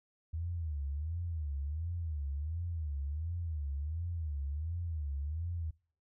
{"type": "tone with vibrato", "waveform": "sine", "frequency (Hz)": 77.78, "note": "D#2", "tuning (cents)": 0, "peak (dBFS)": -34, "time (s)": [0.33, 5.71], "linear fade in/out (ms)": 10, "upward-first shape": "sine", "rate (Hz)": 1.4, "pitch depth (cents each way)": 190, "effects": ["noise-tail reverb RT60 0.5 s tail -25 dB re dry"]}